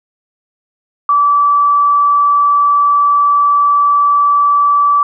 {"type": "tone", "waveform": "sine", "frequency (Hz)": 1156, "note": "D6", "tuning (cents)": -28, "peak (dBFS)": -7, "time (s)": [1.09, 5.03], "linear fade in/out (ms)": 2, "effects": []}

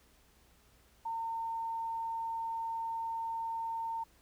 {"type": "tone", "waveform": "sine", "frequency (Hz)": 910, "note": "A#5", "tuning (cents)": -42, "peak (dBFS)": -34, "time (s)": [1.05, 4.04], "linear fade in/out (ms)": 10, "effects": ["added 60 Hz sine -69 dBFS peak until 4.21 s", "pink hiss -66 dBFS RMS until 4.21 s"]}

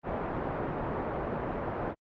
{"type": "low-pass noise", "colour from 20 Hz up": "white", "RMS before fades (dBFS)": -33, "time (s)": [0.03, 1.95], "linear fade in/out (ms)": 50, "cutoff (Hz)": 830, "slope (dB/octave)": 12, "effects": ["low-pass 2000 Hz 12 dB/octave", "Opus 32 kbps"]}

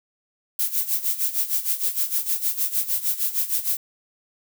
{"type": "noise with tremolo", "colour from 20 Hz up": "violet", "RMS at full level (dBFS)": -21, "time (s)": [0.59, 3.77], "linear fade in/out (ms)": 2, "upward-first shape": "sine", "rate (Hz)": 6.5, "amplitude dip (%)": 80, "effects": []}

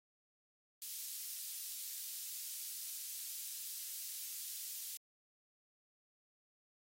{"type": "high-pass noise", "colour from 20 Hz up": "white", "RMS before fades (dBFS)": -45, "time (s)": [0.82, 4.97], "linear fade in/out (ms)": 0, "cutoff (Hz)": 4400, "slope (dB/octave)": 12, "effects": ["AAC 48 kbps"]}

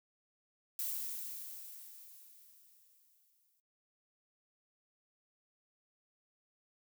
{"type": "noise with exponential decay", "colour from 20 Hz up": "violet", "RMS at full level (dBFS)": -37, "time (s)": [0.79, 3.6], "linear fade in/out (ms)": 1, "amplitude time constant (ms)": 610, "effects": ["noise-tail reverb RT60 0.1 s tail -18 dB re dry"]}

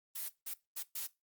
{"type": "noise bursts at uneven times", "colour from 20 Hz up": "blue", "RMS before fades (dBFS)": -40, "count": 4, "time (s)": [[0.15, 0.29], [0.46, 0.54], [0.76, 0.83], [0.95, 1.07]], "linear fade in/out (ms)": 10, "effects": ["noise-tail reverb RT60 0.2 s tail -18 dB re dry", "Opus 32 kbps"]}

